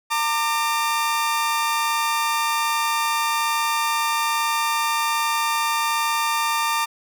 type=tone pair together; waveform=sawtooth; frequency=914 / 1191.6 Hz; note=A#5 / D6; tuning=-34 / +25 cents; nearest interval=perfect fourth; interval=459 cents; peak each=-19 dBFS; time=0.1-6.86 s; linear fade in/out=20 ms; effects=none